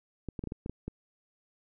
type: clicks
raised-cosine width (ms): 3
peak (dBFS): -23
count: 8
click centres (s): 0.287 / 0.392 / 0.439 / 0.473 / 0.521 / 0.661 / 0.696 / 0.88
effects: none